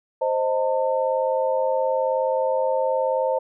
sine chord, A diminished, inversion first, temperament equal with one note detuned, 523.3 / 622.3 / 899.5 Hz, C5 / Eb5 / A5, 0 / 0 / +38 cents, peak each -21 / -26 / -26 dBFS, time 0.21-3.39 s, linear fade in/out 10 ms, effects none

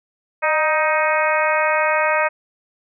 harmonic tone with a mistuned harmonic, 312.9 Hz, D#4, 10 cents sharp, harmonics 2 / 3 / 4 / 5 / 6 / 7 / 8, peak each -20 / -22 / -23 / -24 / -25 / -25 / -26 dBFS, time 0.42-2.29 s, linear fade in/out 20 ms, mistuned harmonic 2, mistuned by -42 cents, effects none

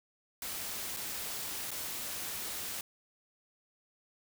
white noise with dropouts, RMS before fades -39 dBFS, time 0.42-2.81 s, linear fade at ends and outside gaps 2 ms, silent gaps 0.965-0.969 / 1.707-1.714 s, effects none

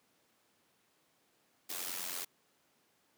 white noise with amplitude modulation, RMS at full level -37 dBFS, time 1.69-2.25 s, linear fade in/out 10 ms, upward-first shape sine, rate 89.1 Hz, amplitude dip 70%, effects pink hiss -72 dBFS RMS until 3.17 s + high-pass 200 Hz 12 dB/octave

